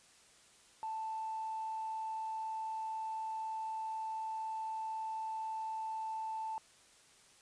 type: tone with tanh clipping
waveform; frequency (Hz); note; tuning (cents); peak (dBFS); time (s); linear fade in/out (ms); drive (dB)
triangle; 882; A5; +4; -37; 0.83-6.58; 0; 4
effects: white hiss -63 dBFS RMS until 7.41 s + resampled to 22050 Hz